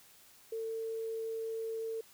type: tone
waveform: sine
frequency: 449.1 Hz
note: A4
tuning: 35 cents sharp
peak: -35 dBFS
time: 0.52-2.01 s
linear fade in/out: 5 ms
effects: white hiss -60 dBFS RMS until 2.13 s